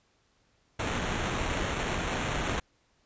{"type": "noise with sample-and-hold", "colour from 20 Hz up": "pink", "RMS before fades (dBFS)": -31, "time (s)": [0.79, 2.6], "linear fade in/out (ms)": 5, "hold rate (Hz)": 4900, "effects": ["pink hiss -69 dBFS RMS until 3.05 s", "resampled to 16000 Hz"]}